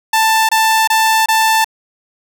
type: tone bursts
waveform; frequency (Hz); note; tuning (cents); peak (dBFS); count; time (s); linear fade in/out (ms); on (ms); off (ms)
sawtooth; 885; A5; +10; -6; 4; 0.13-1.645; 5; 360; 25
effects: none